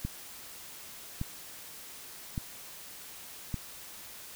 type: click train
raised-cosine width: 5 ms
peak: -20 dBFS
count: 4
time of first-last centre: 0.05-3.542 s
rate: 0.859 Hz
effects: white hiss -47 dBFS RMS until 4.35 s